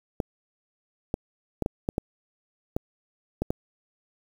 clicks, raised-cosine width 2 ms, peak -12 dBFS, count 9, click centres 0.202 / 1.141 / 1.623 / 1.661 / 1.889 / 1.981 / 2.765 / 3.42 / 3.505 s, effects 7-bit

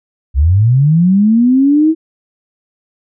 sine linear sweep, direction up, 61.74 to 325.8 Hz, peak -6 dBFS, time 0.34-1.95 s, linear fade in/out 50 ms, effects none

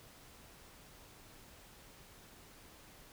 silence, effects pink hiss -58 dBFS RMS until 3.12 s

